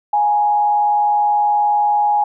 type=tone with frequency modulation; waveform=sine; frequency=830.6 Hz; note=G#5; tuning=in tune; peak=-12 dBFS; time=0.13-2.24 s; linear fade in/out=5 ms; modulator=119 Hz; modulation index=0.32; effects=none